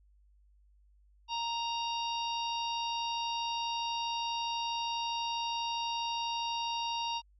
harmonic tone, 932.3 Hz, A#5, in tune, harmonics 1 / 3 / 4 / 5 / 6, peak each -34 / -39 / -41 / -45 / -46 dBFS, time 1.28-7.22 s, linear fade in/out 50 ms, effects added 50 Hz sine -61 dBFS peak until 7.39 s

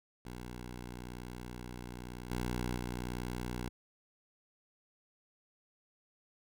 10% pulse tone with level steps, 61 Hz, B1, 21 cents flat, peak -35 / -26 / -29 dBFS, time 0.25-3.69 s, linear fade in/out 5 ms, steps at 2.31 / 2.77 s, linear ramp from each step 5 ms, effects none

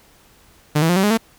sawtooth tone with pitch steps, 150.4 / 163.07 / 176.8 / 191.69 / 207.8 / 225.3 Hz, D3 / E3 / F3 / G3 / G#3 / A3, +42 / -18 / +22 / -38 / +1 / +41 cents, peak -10 dBFS, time 0.75-1.176 s, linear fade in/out 10 ms, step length 71 ms, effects pink hiss -52 dBFS RMS until 1.38 s

